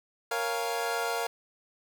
25% pulse chord, Bb minor seventh, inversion none, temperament equal, 466.2 / 554.4 / 698.5 / 830.6 Hz, Bb4 / Db5 / F5 / Ab5, 0 / 0 / 0 / 0 cents, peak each -29 / -34 / -29 / -34 dBFS, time 0.31-1.27 s, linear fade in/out 5 ms, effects 9-bit

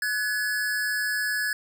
square tone pair together, 1493 / 1700 Hz, F#6 / G#6, +15 / +40 cents, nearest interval major second, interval 225 cents, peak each -33 / -26 dBFS, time 0.02-1.53 s, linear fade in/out 2 ms, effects none

